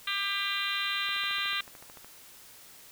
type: harmonic tone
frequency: 398 Hz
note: G4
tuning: 26 cents sharp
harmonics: 3 / 4 / 5 / 6 / 7 / 8 / 9 / 10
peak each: -37 / -37 / -37 / -37 / -37 / -37 / -37 / -37 dBFS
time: 0.07-1.61 s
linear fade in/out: 5 ms
type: click train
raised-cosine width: 0.5 ms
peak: -33 dBFS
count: 14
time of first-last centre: 1.09-2.046 s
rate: 13.6 Hz
effects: white hiss -52 dBFS RMS until 2.91 s

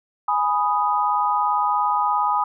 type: chord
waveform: sine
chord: G# minor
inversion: none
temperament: equal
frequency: 830.6 / 987.8 / 1244.5 Hz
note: G#5 / B5 / D#6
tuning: 0 / 0 / 0 cents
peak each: -22 dBFS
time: 0.28-2.44 s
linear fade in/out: 5 ms
effects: none

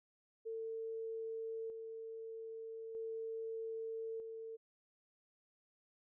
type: tone with tremolo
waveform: sine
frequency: 449.2 Hz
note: A4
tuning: 36 cents sharp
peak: -40 dBFS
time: 0.45-4.57 s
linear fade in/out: 20 ms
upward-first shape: square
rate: 0.4 Hz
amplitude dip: 40%
effects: none

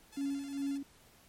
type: tone with vibrato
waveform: 5% pulse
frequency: 774 Hz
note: G5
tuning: 22 cents flat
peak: -40 dBFS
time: 0.12-0.78 s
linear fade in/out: 10 ms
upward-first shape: square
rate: 11 Hz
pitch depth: 190 cents each way
type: tone with tremolo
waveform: sine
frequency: 278.3 Hz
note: C#4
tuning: 7 cents sharp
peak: -31 dBFS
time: 0.17-0.83 s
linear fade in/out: 5 ms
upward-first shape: sine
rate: 2.5 Hz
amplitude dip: 65%
effects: pink hiss -62 dBFS RMS until 1.28 s + MP3 64 kbps

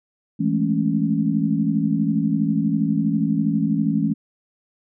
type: chord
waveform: sine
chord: A major seventh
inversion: second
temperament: equal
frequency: 164.81 / 207.7 / 220 / 277.2 Hz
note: E3 / G#3 / A3 / C#4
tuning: 0 / 0 / 0 / 0 cents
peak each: -23 dBFS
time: 0.39-4.14 s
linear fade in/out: 20 ms
effects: none

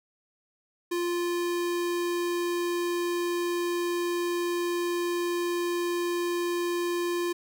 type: tone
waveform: square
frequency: 348.5 Hz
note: F4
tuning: 4 cents flat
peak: -27 dBFS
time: 0.91-7.33 s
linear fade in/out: 10 ms
effects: none

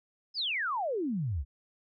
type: exponential sweep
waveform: sine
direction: down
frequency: 5274 to 60.2 Hz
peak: -29 dBFS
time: 0.34-1.45 s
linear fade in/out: 50 ms
effects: none

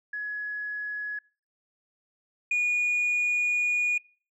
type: tone pair in turn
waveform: sine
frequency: 1686 / 2448 Hz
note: G#6 / D#7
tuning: +26 / -29 cents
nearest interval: tritone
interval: 645 cents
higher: second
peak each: -30 / -20 dBFS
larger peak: second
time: 0.13-1.19 / 2.51-3.98 s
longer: second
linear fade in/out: 5 ms
effects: noise-tail reverb RT60 0.4 s tail -25 dB re dry + tanh soft clip ceiling -21 dBFS

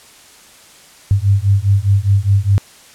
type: beating tone pair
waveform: sine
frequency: 97 / 101.9 Hz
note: G2 / G#2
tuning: -18 / -32 cents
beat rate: 4.9 Hz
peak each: -13 dBFS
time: 1.11-2.58 s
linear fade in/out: 0 ms
effects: white hiss -43 dBFS RMS until 2.94 s + low-pass 10000 Hz 12 dB/octave

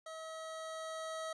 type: tone with level ramp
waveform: 25% pulse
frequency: 641 Hz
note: E5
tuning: 49 cents flat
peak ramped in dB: -41 to -35 dBFS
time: 0.06-1.33 s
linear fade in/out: 5 ms
effects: resampled to 24000 Hz

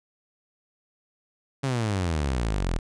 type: exponential sweep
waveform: sawtooth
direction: down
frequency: 140 to 38.89 Hz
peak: -20 dBFS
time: 1.63-2.79 s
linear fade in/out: 10 ms
effects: resampled to 22050 Hz

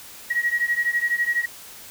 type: beating tone pair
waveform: sine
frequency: 1900 / 1912 Hz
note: A#6 / A#6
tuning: +33 / +43 cents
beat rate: 12 Hz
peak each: -22 / -24 dBFS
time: 0.3-1.46 s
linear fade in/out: 10 ms
effects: white hiss -42 dBFS RMS until 1.9 s

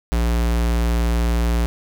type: tone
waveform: square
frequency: 58.27 Hz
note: A#1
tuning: in tune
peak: -17 dBFS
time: 0.12-1.66 s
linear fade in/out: 0 ms
effects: none

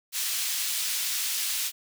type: high-pass noise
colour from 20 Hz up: pink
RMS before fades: -29 dBFS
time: 0.12-1.72 s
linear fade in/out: 50 ms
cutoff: 3300 Hz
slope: 12 dB/octave
effects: none

